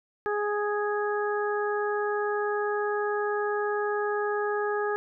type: harmonic tone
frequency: 415.3 Hz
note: G#4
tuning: in tune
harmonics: 1 / 2 / 3 / 4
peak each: -27 / -33 / -34 / -34 dBFS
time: 0.26-4.96 s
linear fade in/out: 0 ms
effects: none